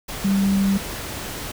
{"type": "tone in noise", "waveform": "sine", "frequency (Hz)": 196, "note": "G3", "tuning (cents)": 0, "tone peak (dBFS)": -16, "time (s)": [0.24, 0.78], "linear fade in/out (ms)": 10, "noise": "pink", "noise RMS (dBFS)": -31, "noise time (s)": [0.08, 1.52], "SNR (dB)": 12, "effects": []}